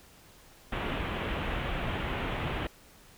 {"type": "low-pass noise", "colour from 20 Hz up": "pink", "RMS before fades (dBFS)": -33, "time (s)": [0.72, 2.67], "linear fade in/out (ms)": 5, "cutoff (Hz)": 3300, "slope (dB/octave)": 48, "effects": ["pink hiss -56 dBFS RMS until 3.17 s"]}